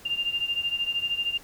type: beating tone pair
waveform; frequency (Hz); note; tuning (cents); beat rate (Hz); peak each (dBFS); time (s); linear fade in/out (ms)
sine; 2794 / 2807; F7 / F7; 0 / +8; 13; -27 / -30; 0.05-1.38; 10
effects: pink hiss -50 dBFS RMS until 1.43 s